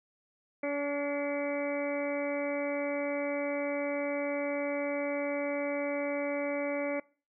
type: harmonic tone with a mistuned harmonic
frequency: 286 Hz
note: D4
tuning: 46 cents flat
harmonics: 1 / 2 / 3 / 4 / 5 / 6 / 7 / 8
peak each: -35 / -32 / -45 / -46 / -47 / -50 / -41 / -41 dBFS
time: 0.63-7 s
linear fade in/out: 5 ms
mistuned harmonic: 7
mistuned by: +37 cents
effects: noise-tail reverb RT60 0.4 s tail -24 dB re dry